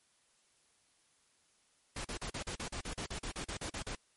pink noise bursts, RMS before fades -40 dBFS, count 16, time 1.96-3.952 s, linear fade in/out 5 ms, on 87 ms, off 40 ms, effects white hiss -71 dBFS RMS until 4.16 s + MP3 48 kbps

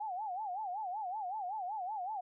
sine tone with vibrato, 791 Hz, G5, 15 cents sharp, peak -36 dBFS, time 0-2.21 s, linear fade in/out 10 ms, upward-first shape sine, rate 5.3 Hz, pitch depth 190 cents each way, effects none

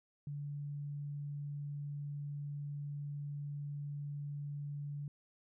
sine tone, 144.5 Hz, D3, 28 cents flat, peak -39 dBFS, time 0.27-5.08 s, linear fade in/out 2 ms, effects none

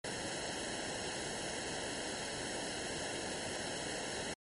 pink noise with comb filter, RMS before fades -40 dBFS, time 0.04-4.34 s, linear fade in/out 5 ms, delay 0.84 ms, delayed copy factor -1, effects MP3 48 kbps

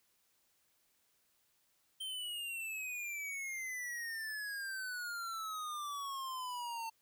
square exponential sweep, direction down, 3136 to 898 Hz, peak -40 dBFS, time 2-6.9 s, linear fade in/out 10 ms, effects white hiss -75 dBFS RMS until 7.01 s

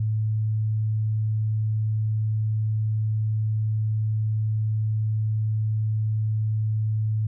sine tone, 108.6 Hz, A2, 22 cents flat, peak -21 dBFS, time 0-7.27 s, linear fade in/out 5 ms, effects none

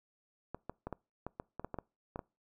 clicks, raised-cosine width 1 ms, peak -25 dBFS, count 12, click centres 0.546 / 0.696 / 0.87 / 0.927 / 1.266 / 1.399 / 1.596 / 1.646 / 1.743 / 1.787 / 2.159 / 2.192 s, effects noise-tail reverb RT60 0.3 s tail -25 dB re dry

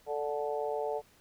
harmonic tone with a mistuned harmonic, 146.8 Hz, D3, in tune, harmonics 3 / 4 / 5 / 6, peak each -34 / -36 / -38 / -40 dBFS, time 0.06-1.02 s, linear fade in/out 50 ms, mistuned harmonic 6, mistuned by -18 cents, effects pink hiss -63 dBFS RMS until 1.2 s

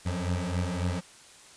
25% pulse beating tone pair, 87.31 / 91.01 Hz, F2 / F#2, 0 / -28 cents, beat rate 3.7 Hz, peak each -27 / -27 dBFS, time 0.05-1.01 s, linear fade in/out 20 ms, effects white hiss -52 dBFS RMS until 1.56 s + resampled to 22050 Hz

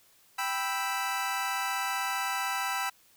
25% pulse chord, E minor, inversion first, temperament equal, 784 / 987.8 / 1318.5 Hz, G5 / B5 / E6, 0 / 0 / 0 cents, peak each -30 dBFS, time 0.38-2.9 s, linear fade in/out 10 ms, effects white hiss -62 dBFS RMS until 3.16 s

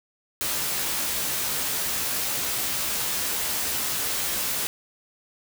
white noise with comb filter, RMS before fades -27 dBFS, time 0.41-4.67 s, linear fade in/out 0 ms, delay 15 ms, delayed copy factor +0.5, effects none

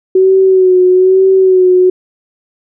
sine tone with vibrato, 373.5 Hz, F#4, 16 cents sharp, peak -4 dBFS, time 0.15-1.9 s, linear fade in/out 5 ms, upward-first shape sine, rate 1.1 Hz, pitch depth 39 cents each way, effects none

